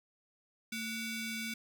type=ring-modulated tone; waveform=sawtooth; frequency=1244.5 Hz; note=D#6; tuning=in tune; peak=-30 dBFS; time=0.72-1.54 s; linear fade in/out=5 ms; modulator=1020 Hz; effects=none